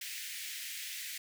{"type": "high-pass noise", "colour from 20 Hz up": "pink", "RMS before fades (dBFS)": -42, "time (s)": [0.01, 1.18], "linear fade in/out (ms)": 5, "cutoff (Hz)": 1800, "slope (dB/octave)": 48, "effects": []}